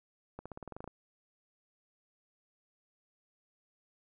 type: accelerating click train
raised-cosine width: 1 ms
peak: -29 dBFS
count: 11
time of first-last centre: 0.39-0.877 s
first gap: 66 ms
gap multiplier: 0.93
effects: none